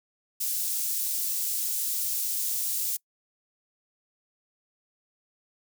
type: high-pass noise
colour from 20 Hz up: white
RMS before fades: -29 dBFS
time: 0.4-2.97 s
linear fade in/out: 10 ms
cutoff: 6300 Hz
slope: 12 dB/octave
effects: noise-tail reverb RT60 0.1 s tail -24 dB re dry